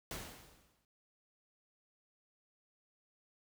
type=noise with exponential decay; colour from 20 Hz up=pink; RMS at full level=-41 dBFS; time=0.11-0.85 s; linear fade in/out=1 ms; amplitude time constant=160 ms; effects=none